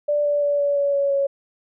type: tone with pitch steps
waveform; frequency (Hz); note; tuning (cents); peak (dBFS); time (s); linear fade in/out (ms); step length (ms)
sine; 587.3 / 581.9 / 576.5 / 571.2 / 566 / 560.8 / 555.6; D5 / D5 / D5 / D5 / C#5 / C#5 / C#5; 0 / -16 / -32 / -48 / +36 / +20 / +4; -17; 0.08-1.27; 10; 170
effects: none